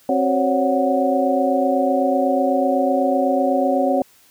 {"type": "tone cluster", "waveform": "sine", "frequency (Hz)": [266.2, 374.9, 536, 564, 737], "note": ["C4", "F#4", "C5", "C#5", "F#5"], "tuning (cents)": [30, 23, 42, 30, -7], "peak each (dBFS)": [-20, -27, -24, -20, -21], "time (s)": [0.09, 4.02], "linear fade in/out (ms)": 2, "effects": ["white hiss -53 dBFS RMS until 4.3 s"]}